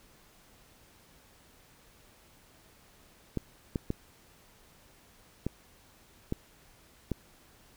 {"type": "clicks", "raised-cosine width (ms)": 3, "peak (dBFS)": -17, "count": 6, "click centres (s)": [3.373, 3.758, 3.904, 5.466, 6.324, 7.117], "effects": ["pink hiss -60 dBFS RMS until 7.76 s"]}